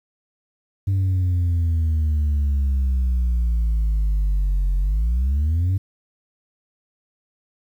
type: exponential two-way sweep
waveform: sine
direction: down then up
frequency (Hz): 98 to 44.7 to 98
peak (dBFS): -14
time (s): 0.87-5.78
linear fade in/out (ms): 10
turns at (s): 4.76
effects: tanh soft clip ceiling -16 dBFS + 9-bit